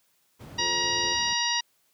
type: noise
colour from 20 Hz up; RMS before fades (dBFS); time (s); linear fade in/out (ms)
brown; -39; 0.39-1.34; 20
type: chord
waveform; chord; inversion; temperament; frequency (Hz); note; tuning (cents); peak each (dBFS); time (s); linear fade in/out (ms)
sine; F major; none; just; 349.2 / 436.5 / 523.8; F4 / A4 / C5; 0 / -14 / +2; -38 / -41 / -42; 0.57-1.17; 50
type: harmonic tone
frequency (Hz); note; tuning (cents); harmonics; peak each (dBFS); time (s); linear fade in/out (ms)
950; A#5; +33; 1 / 2 / 3 / 4 / 5 / 6; -31 / -31 / -31 / -31 / -31 / -31; 0.58-1.61; 10
effects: white hiss -68 dBFS RMS until 1.93 s + high-pass 100 Hz 12 dB/octave